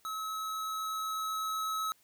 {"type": "tone with level ramp", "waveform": "square", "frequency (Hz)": 1289, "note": "E6", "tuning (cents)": -39, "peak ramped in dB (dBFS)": [-36, -32], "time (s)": [0.05, 1.92], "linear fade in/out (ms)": 0, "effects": ["white hiss -67 dBFS RMS until 2.03 s"]}